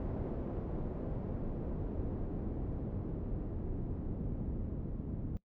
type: noise with low-pass filter sweep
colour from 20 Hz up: pink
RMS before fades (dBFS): -38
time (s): 0-5.37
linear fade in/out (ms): 0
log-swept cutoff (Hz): 470 to 260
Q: 0.91
effects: noise-tail reverb RT60 0.1 s tail -21 dB re dry